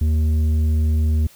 sine tone with tanh clipping, 77.78 Hz, D#2, in tune, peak -16 dBFS, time 0.01-1.27 s, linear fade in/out 5 ms, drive 7 dB, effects white hiss -49 dBFS RMS until 1.35 s

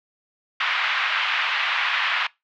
white band-pass noise, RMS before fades -23 dBFS, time 0.6-2.27 s, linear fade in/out 5 ms, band 990 to 3000 Hz, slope 24 dB/octave, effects noise-tail reverb RT60 0.2 s tail -22 dB re dry + low-pass 5000 Hz 12 dB/octave

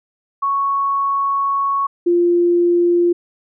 sine tone pair in turn, 1108.7 / 347.7 Hz, C#6 / F4, 0 / -8 cents, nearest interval octave + minor sixth, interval 2008 cents, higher first, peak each -15 / -11 dBFS, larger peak second, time 0.42-1.87 / 2.06-3.13 s, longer first, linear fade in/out 10 ms, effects none

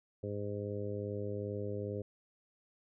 harmonic tone, 102.4 Hz, G#2, 24 cents flat, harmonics 1 / 2 / 3 / 4 / 5 / 6, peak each -40 / -45 / -46 / -41 / -42 / -52 dBFS, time 0.23-2.02 s, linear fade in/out 5 ms, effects none

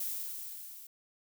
violet noise with level ramp, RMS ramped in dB -35 to -50 dBFS, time 0-0.87 s, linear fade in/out 5 ms, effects none

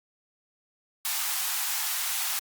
white high-pass noise, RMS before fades -29 dBFS, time 1.05-2.39 s, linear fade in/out 0 ms, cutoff 730 Hz, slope 48 dB/octave, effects Opus 48 kbps

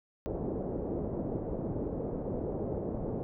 white low-pass noise, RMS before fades -35 dBFS, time 0.26-3.23 s, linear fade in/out 0 ms, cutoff 530 Hz, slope 24 dB/octave, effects none

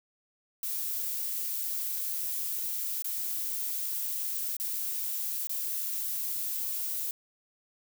violet noise with dropouts, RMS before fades -33 dBFS, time 0.63-7.11 s, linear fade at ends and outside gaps 1 ms, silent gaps 3.022-3.044 / 4.567-4.599 / 5.471-5.494 s, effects none

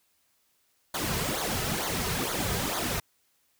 pink noise with flanger, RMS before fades -30 dBFS, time 0.94-3 s, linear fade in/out 5 ms, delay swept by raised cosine 0.37 to 3.67 ms, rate 2.2 Hz, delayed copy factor -0.8, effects white hiss -70 dBFS RMS until 3.59 s

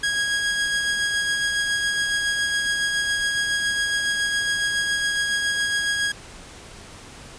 sawtooth tone with tremolo, 1647 Hz, G#6, 15 cents flat, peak -16 dBFS, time 0.03-6.12 s, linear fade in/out 5 ms, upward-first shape sine, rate 7.2 Hz, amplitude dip 30%, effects pink hiss -42 dBFS RMS until 7.38 s + resampled to 22050 Hz

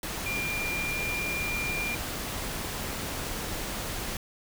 sine tone in noise, 2393 Hz, D7, 32 cents sharp, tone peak -30 dBFS, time 0.26-1.95 s, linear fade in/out 2 ms, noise pink, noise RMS -34 dBFS, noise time 0.03-4.17 s, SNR +1 dB, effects none

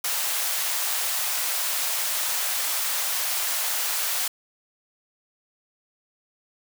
white high-pass noise, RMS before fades -26 dBFS, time 0.04-4.28 s, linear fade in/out 5 ms, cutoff 590 Hz, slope 24 dB/octave, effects none

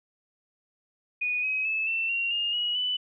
sine tone with pitch steps, 2470 / 2538 / 2608 / 2680 / 2753 / 2829 / 2907 / 2987 Hz, D#7 / D#7 / E7 / E7 / F7 / F7 / F#7 / F#7, -13 / +34 / -19 / +28 / -25 / +22 / -31 / +16 cents, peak -25 dBFS, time 1.21-2.97 s, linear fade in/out 10 ms, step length 220 ms, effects none

